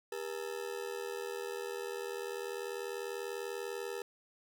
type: ring-modulated tone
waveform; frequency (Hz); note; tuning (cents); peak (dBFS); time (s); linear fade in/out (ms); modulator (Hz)
40% pulse; 438.6; A4; -6; -34; 0.12-4.02; 2; 40.1
effects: none